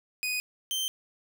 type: tone pair in turn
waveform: sawtooth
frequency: 2489 / 3120 Hz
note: D#7 / G7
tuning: 0 / -9 cents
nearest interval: major third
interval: 391 cents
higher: second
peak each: -25 dBFS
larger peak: neither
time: 0.23-0.4 / 0.71-0.88 s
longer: neither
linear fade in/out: 0 ms
effects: none